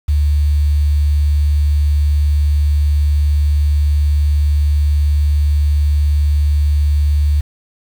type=tone with quantisation; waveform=sine; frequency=73.42 Hz; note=D2; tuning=in tune; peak=-10 dBFS; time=0.08-7.41 s; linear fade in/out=10 ms; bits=6; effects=none